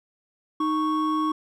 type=tone pair together; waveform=triangle; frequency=310.6 / 1107 Hz; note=D#4 / C#6; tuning=-3 / -3 cents; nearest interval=octave + minor seventh; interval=2200 cents; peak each=-22 / -23 dBFS; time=0.6-1.32 s; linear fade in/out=5 ms; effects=none